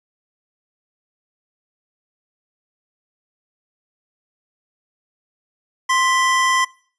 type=tone pair together; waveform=square; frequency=1046.5 / 1975.5 Hz; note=C6 / B6; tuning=0 / 0 cents; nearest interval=major seventh; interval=1100 cents; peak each=-17 / -20 dBFS; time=5.89-6.65 s; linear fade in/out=10 ms; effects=noise-tail reverb RT60 0.5 s tail -23 dB re dry + resampled to 22050 Hz

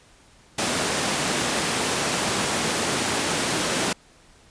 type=high-pass noise; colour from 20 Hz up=pink; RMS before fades=-24 dBFS; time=0.58-3.93 s; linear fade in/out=5 ms; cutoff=180 Hz; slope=12 dB/octave; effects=pink hiss -54 dBFS RMS until 4.5 s + resampled to 22050 Hz

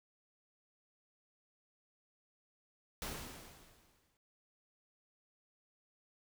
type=noise with exponential decay; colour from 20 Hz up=pink; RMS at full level=-40 dBFS; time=3.02-4.17 s; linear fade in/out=1 ms; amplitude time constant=250 ms; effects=none

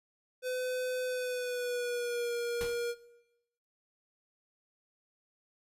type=tone with pitch glide; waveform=square; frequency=506 to 474.8 Hz; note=B4 to A#4; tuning=+42 to +32 cents; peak=-33 dBFS; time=0.42-2.95 s; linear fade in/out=50 ms; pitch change=-110 cents; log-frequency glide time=1.05-2.33 s
type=noise with exponential decay; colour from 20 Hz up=pink; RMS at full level=-38 dBFS; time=2.61-2.85 s; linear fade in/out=0 ms; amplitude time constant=51 ms
effects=noise-tail reverb RT60 0.9 s tail -17 dB re dry + resampled to 32000 Hz

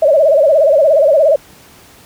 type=tone with vibrato; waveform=sine; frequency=596 Hz; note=D5; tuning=25 cents sharp; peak=-6 dBFS; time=0.02-1.36 s; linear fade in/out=5 ms; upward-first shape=sine; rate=17 Hz; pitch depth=160 cents each way; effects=pink hiss -42 dBFS RMS until 2.05 s + high-pass 60 Hz 12 dB/octave

